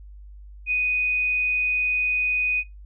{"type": "tone", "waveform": "sine", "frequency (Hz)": 2489, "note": "D#7", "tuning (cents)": 0, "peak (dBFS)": -20, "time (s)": [0.66, 2.64], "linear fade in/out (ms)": 50, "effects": ["noise-tail reverb RT60 0.2 s tail -21 dB re dry", "added 50 Hz sine -40 dBFS peak until 2.85 s"]}